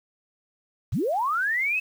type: linear sweep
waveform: sine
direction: up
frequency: 69.3 to 2637 Hz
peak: -22 dBFS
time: 0.92-1.8 s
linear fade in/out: 10 ms
effects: 8-bit